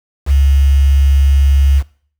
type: tone with quantisation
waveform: sine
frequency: 69.3 Hz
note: C#2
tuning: in tune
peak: -7 dBFS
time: 0.26-1.83 s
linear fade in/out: 50 ms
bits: 5
effects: noise-tail reverb RT60 0.5 s tail -20 dB re dry